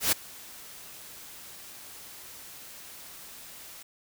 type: noise with ADSR envelope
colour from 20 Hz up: white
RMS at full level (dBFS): -22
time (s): 0-3.83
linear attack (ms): 120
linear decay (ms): 12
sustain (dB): -24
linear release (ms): 8
effects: none